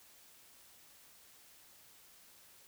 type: silence
effects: white hiss -61 dBFS RMS until 2.67 s